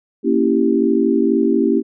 sine chord, A# diminished seventh, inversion none, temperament equal, 233.1 / 277.2 / 329.6 / 392 Hz, A#3 / C#4 / E4 / G4, 0 / 0 / 0 / 0 cents, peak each -18 dBFS, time 0.23-1.83 s, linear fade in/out 50 ms, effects none

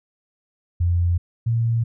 sine tone pair in turn, 86.8 / 115.6 Hz, F2 / A#2, -10 / -14 cents, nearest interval perfect fourth, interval 496 cents, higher second, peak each -16 / -17 dBFS, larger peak first, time 0.8-1.18 / 1.46-1.84 s, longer neither, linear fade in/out 10 ms, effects none

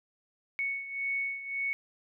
sine beating tone pair, 2217 / 2218.8 Hz, C#7 / C#7, 0 / +1 cents, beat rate 1.8 Hz, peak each -32 / -37 dBFS, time 0.59-1.73 s, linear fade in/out 0 ms, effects none

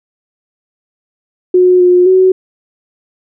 sine tone with pitch steps, 363.8 / 358.7 / 373.8 Hz, F#4 / F4 / F#4, -29 / +46 / +18 cents, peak -4 dBFS, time 1.54-2.32 s, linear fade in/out 5 ms, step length 260 ms, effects none

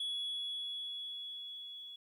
sine tone with level ramp, 3376 Hz, G#7, 28 cents sharp, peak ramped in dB -32 to -46 dBFS, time 0-1.96 s, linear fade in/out 5 ms, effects tanh soft clip ceiling -34 dBFS + 12-bit

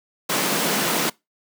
pink high-pass noise, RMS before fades -22 dBFS, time 0.29-1.1 s, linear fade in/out 10 ms, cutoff 160 Hz, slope 48 dB/octave, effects noise-tail reverb RT60 0.2 s tail -23 dB re dry

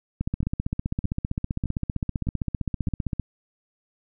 two click trains, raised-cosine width 5 ms, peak -13 / -17 dBFS, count 47 / 5, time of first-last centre 0.21-3.197 / 0.43-2.884 s, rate 15.4 / 1.63 Hz, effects none

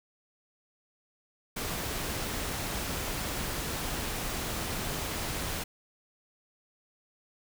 pink noise, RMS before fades -34 dBFS, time 1.56-5.64 s, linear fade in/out 10 ms, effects none

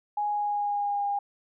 sine tone with pitch glide, 830.6 to 809.8 Hz, G#5 to G#5, 0 to -44 cents, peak -25 dBFS, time 0.17-1.19 s, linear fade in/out 5 ms, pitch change -44 cents, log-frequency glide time 0.29-1.06 s, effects none

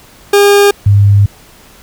40% pulse / sine tone pair in turn, 404.9 / 101.05 Hz, G#4 / G#2, -44 / -47 cents, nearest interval 2 octaves, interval 2403 cents, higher first, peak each -3 dBFS, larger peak neither, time 0.33-0.71 / 0.86-1.26 s, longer second, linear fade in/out 5 ms, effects pink hiss -40 dBFS RMS until 1.82 s

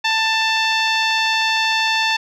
10% pulse tone with low-pass filter, 887 Hz, A5, 14 cents sharp, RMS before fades -18 dBFS, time 0.04-2.17 s, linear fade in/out 10 ms, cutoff 4200 Hz, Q 0.94, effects none

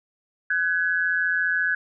sine tone pair together, 1504 / 1678.4 Hz, F#6 / G#6, +28 / +18 cents, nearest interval major second, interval 190 cents, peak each -23 dBFS, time 0.5-1.75 s, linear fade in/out 5 ms, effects none

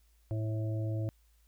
harmonic tone, 109.3 Hz, A2, 11 cents flat, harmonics 1 / 3 / 5 / 6, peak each -31 / -41 / -45 / -47 dBFS, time 0.31-1.09 s, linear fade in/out 0 ms, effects added 55 Hz sine -63 dBFS peak until 1.47 s + white hiss -73 dBFS RMS until 1.47 s

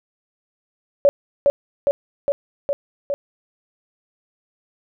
sine tone with echo, 566 Hz, C#5, 36 cents sharp, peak -9 dBFS, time 1.05-1.09 s, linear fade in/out 0 ms, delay 410 ms, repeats 5, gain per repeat -2 dB, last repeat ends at 3.14 s, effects none

